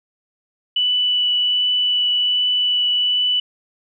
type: tone with vibrato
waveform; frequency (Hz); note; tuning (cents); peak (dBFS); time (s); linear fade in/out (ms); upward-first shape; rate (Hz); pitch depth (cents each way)
sine; 2968; F#7; +5; -15; 0.76-3.4; 5; triangle; 1.3; 8
effects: none